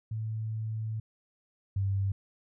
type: tone pair in turn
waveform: sine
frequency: 110 / 98 Hz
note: A2 / G2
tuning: 0 / 0 cents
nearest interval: major second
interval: 200 cents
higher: first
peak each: -31 / -26 dBFS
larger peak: second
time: 0.11-1 / 1.76-2.12 s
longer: first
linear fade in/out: 5 ms
effects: none